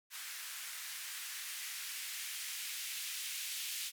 violet noise with band-pass filter sweep, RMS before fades -43 dBFS, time 0.1-3.92 s, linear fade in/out 50 ms, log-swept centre 1500 to 2700 Hz, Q 1.4, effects none

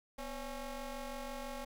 20% pulse ring-modulated tone, 270 Hz, C#4, 45 cents flat, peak -33 dBFS, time 0.18-1.65 s, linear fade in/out 10 ms, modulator 293 Hz, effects none

